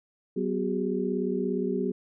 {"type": "tone cluster", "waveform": "sine", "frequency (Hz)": [189.1, 248.4, 371.9, 409.1], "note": ["F#3", "B3", "F#4", "G#4"], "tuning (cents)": [38, 10, 9, -26], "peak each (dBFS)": -31, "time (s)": [0.36, 1.92], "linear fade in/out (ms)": 10, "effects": []}